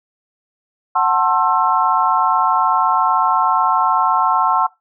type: chord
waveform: sine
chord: F# half-diminished seventh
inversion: none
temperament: just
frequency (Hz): 740 / 888 / 1065.6 / 1332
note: F#5 / A5 / C6 / E6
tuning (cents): 0 / +16 / +31 / +18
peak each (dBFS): -19 / -18 / -16 / -19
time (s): 0.95-4.67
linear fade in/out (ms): 10
effects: noise-tail reverb RT60 0.2 s tail -20 dB re dry